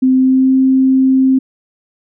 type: tone with pitch glide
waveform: sine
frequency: 259.4 to 263.3 Hz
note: C4 to C4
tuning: -15 to +11 cents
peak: -7 dBFS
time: 0.02-1.39 s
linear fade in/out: 10 ms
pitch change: +26 cents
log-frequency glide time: 0.13-0.55 s
effects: none